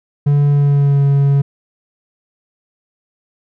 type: tone with pitch glide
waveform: triangle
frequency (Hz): 144 to 140.06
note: D3 to C#3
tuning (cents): -34 to +18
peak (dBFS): -7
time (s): 0.26-1.42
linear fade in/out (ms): 10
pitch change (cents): -48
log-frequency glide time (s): 0.48-1.04
effects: none